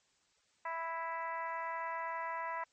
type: harmonic tone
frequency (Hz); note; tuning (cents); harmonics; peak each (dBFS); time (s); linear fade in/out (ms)
329.6; E4; 0; 2 / 3 / 4 / 5 / 6 / 7 / 8; -45 / -38 / -47 / -48 / -45 / -57 / -58; 0.65-2.64; 5
effects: white hiss -73 dBFS RMS until 2.72 s + MP3 32 kbps